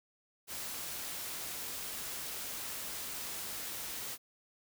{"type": "noise", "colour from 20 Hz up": "white", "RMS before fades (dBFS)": -41, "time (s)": [0.47, 4.18], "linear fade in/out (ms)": 50, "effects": []}